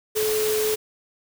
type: tone in noise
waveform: sine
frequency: 430.4 Hz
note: A4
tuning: 38 cents flat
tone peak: -21 dBFS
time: 0.15-0.76 s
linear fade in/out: 20 ms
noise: white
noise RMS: -28 dBFS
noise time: 0.15-0.76 s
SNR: +4 dB
effects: none